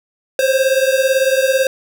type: beating tone pair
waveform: square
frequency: 523.3 / 541.3 Hz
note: C5 / C#5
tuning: 0 / -41 cents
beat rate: 18 Hz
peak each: -15 / -17 dBFS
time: 0.39-1.67 s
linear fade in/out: 2 ms
effects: none